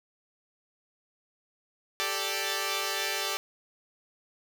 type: chord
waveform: 5% pulse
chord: G suspended second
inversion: none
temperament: equal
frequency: 392 / 440 / 587.3 Hz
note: G4 / A4 / D5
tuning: 0 / 0 / 0 cents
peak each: -22 dBFS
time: 2-3.37 s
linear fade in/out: 0 ms
effects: none